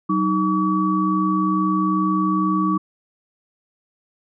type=tone cluster; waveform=sine; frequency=188.5 / 310.8 / 1139 Hz; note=F#3 / D#4 / C#6; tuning=+32 / -2 / +47 cents; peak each=-21 dBFS; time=0.09-2.78 s; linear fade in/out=10 ms; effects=none